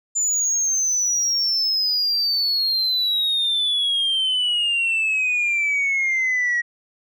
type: exponential sweep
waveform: sine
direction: down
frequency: 7100 to 1901 Hz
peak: -16 dBFS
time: 0.15-6.62 s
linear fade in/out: 20 ms
effects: tanh soft clip ceiling -16 dBFS